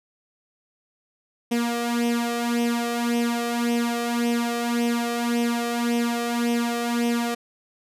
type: tone with flanger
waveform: sawtooth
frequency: 236.6 Hz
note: A#3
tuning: 26 cents sharp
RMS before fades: -24 dBFS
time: 1.51-7.35 s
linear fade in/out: 10 ms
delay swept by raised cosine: 0.34 to 1.64 ms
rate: 1.8 Hz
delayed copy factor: +0.7
effects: resampled to 32000 Hz